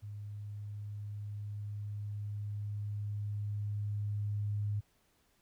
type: tone with level ramp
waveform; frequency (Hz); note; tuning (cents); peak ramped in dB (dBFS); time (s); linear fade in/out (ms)
sine; 103.5; G#2; -5; -41 to -31; 0.02-4.81; 20
effects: pink hiss -72 dBFS RMS until 5.41 s